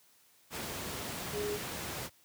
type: tone in noise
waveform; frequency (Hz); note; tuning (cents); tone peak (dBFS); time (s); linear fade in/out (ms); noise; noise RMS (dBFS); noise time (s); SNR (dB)
sine; 415.3; G#4; 0; -33; 1.32-1.59; 50; pink; -39; 0.5-2.1; +3
effects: white hiss -65 dBFS RMS until 2.24 s + high-pass 80 Hz 12 dB/octave